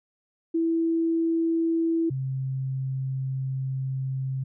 sine tone pair in turn, 329.6 / 132.7 Hz, E4 / C3, 0 / +25 cents, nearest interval octave + major third, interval 1575 cents, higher first, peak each -21 / -26 dBFS, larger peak first, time 0.54-2.1 / 2.1-4.44 s, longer second, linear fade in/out 10 ms, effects none

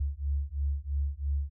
sine beating tone pair, 69.3 / 72.3 Hz, C#2 / D2, 0 / -27 cents, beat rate 3 Hz, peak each -31 dBFS, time 0-1.5 s, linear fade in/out 10 ms, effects none

